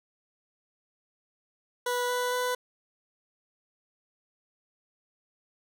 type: tone with pitch steps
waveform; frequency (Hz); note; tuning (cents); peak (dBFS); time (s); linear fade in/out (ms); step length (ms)
20% pulse; 491 / 494.4 / 497.9; B4 / B4 / B4; -10 / +2 / +14; -22; 1.86-2.55; 5; 230
effects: none